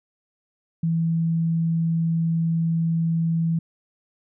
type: tone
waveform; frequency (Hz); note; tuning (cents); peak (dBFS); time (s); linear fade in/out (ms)
sine; 164.81; E3; 0; -19; 0.83-3.59; 5
effects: none